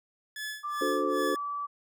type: tone with tremolo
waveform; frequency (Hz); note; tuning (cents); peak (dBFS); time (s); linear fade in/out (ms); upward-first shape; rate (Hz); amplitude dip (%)
sawtooth; 1717; A6; -43; -30; 0.36-1.36; 2; sine; 2.5; 95
type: tone with pitch glide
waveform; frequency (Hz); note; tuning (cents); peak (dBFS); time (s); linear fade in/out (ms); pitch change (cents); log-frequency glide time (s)
sine; 1181 to 1154; D6 to D6; +9 to -31; -31; 0.63-1.67; 20; -40; 0.83-1.3
type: chord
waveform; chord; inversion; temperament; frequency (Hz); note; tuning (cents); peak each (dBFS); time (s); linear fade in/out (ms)
sine; D dominant seventh; none; equal with one note detuned; 293.7 / 364.7 / 440 / 523.3; D4 / F#4 / A4 / C5; 0 / -25 / 0 / 0; -32; 0.81-1.35; 5
effects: none